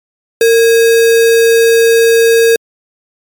sine tone with sample-and-hold, 458.6 Hz, A#4, 28 cents flat, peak -4 dBFS, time 0.41-2.56 s, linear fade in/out 2 ms, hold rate 2100 Hz, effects MP3 96 kbps

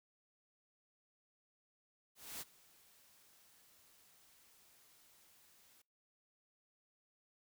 white noise with ADSR envelope, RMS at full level -45 dBFS, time 2.15-5.82 s, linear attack 260 ms, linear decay 29 ms, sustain -22 dB, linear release 6 ms, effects noise-tail reverb RT60 0.3 s tail -25 dB re dry

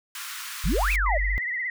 pink high-pass noise, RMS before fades -36 dBFS, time 0.15-0.96 s, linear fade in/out 2 ms, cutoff 1100 Hz, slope 48 dB/octave
sine tone, 49 Hz, G1, in tune, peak -23 dBFS, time 0.64-1.38 s, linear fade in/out 0 ms
sine exponential two-way sweep, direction up then down, 130.81 to 2696 to 553 Hz, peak -23 dBFS, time 0.65-1.18 s, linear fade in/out 10 ms, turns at 0.92 s
sine tone with vibrato, 1974 Hz, B6, 1 cent flat, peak -26 dBFS, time 1.06-1.7 s, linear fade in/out 2 ms, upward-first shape triangle, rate 17 Hz, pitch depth 100 cents each way
effects none

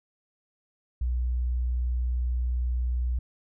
sine tone, 61.3 Hz, B1, 12 cents flat, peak -24 dBFS, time 1.01-3.19 s, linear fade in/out 5 ms, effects none

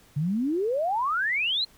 sine exponential sweep, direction up, 138.59 to 4251 Hz, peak -23 dBFS, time 0.16-1.65 s, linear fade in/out 10 ms, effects pink hiss -57 dBFS RMS until 1.77 s

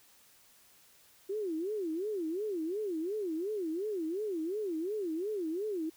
sine tone with vibrato, 368.8 Hz, F#4, 6 cents flat, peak -32 dBFS, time 1.29-5.9 s, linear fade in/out 10 ms, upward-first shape sine, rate 2.8 Hz, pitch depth 280 cents each way, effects white hiss -62 dBFS RMS until 5.96 s

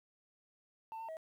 sine tone with pitch steps, 892 / 904 / 640 Hz, A5 / A5 / D#5, +23 / +47 / +49 cents, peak -39 dBFS, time 0.92-1.169 s, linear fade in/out 0 ms, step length 83 ms, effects tanh soft clip ceiling -41 dBFS + 12-bit

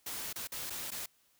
white noise with dropouts, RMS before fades -40 dBFS, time 0.06-1.06 s, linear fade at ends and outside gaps 5 ms, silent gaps 0.329-0.358 / 0.473-0.519 / 0.699-0.703 / 0.906-0.916 s, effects white hiss -70 dBFS RMS until 1.39 s

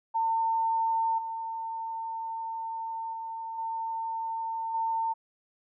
sine tone with level steps, 903 Hz, A5, 45 cents sharp, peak -24 / -32 / -34 / -30 / -26 dBFS, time 0.14-5.14 s, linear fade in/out 20 ms, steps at 1.18 / 3.13 / 3.58 / 4.74 s, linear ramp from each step 5 ms, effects none

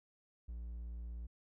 triangle tone, 58.27 Hz, A#1, in tune, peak -40 dBFS, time 0.48-1.27 s, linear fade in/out 10 ms, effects none

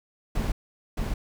brown noise with echo, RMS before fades -26 dBFS, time 0.35-0.52 s, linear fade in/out 5 ms, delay 620 ms, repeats 1, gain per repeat -2 dB, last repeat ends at 1.14 s, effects none

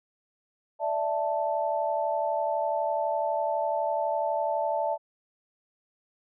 sine chord, D suspended second, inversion none, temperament equal, 587.3 / 659.3 / 880 Hz, D5 / E5 / A5, 0 / 0 / 0 cents, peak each -30 / -29 / -29 dBFS, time 0.79-4.98 s, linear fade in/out 50 ms, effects none

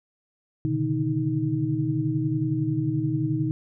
sine tone cluster, 122.2 / 141.4 / 152.6 / 314.2 Hz, B2 / C#3 / D#3 / D#4, -18 / +35 / -33 / +17 cents, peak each -28 / -29 / -29 / -26 dBFS, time 0.65-3.51 s, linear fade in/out 0 ms, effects none

